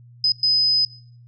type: tone bursts at uneven times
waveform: sine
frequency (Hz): 5030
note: D#8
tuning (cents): +18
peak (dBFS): -15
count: 2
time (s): 0.24-0.32 / 0.43-0.85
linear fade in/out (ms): 2
effects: noise-tail reverb RT60 0.5 s tail -18 dB re dry + added 120 Hz sine -44 dBFS peak until 1.27 s